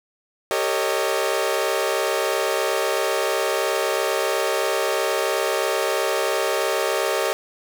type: chord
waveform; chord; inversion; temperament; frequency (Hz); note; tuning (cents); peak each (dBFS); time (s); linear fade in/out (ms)
sawtooth; Eb dominant seventh; first; equal with one note detuned; 392 / 455 / 554.4 / 622.3; G4 / Bb4 / Db5 / Eb5; 0 / -42 / 0 / 0; -22; 0.51-7.33; 0
effects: none